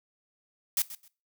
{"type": "noise with echo", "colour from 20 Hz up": "blue", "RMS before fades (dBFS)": -26, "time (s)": [0.77, 0.82], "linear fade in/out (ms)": 2, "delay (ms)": 130, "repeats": 2, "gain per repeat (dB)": -15, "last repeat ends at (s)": 1.08, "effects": ["noise-tail reverb RT60 0.3 s tail -18 dB re dry"]}